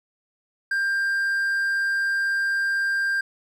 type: tone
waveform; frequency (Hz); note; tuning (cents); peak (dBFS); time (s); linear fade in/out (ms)
triangle; 1591; G6; +25; -19; 0.71-3.21; 5
effects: none